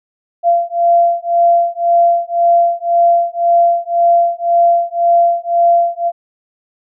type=beating tone pair; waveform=sine; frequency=686 / 687.9 Hz; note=F5 / F5; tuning=-31 / -26 cents; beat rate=1.9 Hz; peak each=-12 dBFS; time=0.43-6.12 s; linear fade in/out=50 ms; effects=none